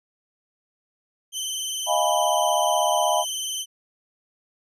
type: tone with vibrato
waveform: 20% pulse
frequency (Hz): 3073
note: G7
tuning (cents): -35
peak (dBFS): -21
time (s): 1.32-3.66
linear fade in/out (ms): 50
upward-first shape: triangle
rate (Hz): 20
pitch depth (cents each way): 65
type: chord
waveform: sine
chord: F half-diminished seventh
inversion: third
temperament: equal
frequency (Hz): 622.3 / 698.5 / 830.6 / 987.8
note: Eb5 / F5 / Ab5 / Cb6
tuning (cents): 0 / 0 / 0 / 0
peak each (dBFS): -24 / -24 / -25 / -25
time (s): 1.86-3.25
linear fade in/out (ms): 50
effects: none